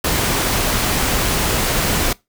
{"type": "noise", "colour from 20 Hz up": "pink", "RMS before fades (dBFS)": -18, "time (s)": [0.04, 2.13], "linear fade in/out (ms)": 5, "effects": ["noise-tail reverb RT60 0.2 s tail -22 dB re dry"]}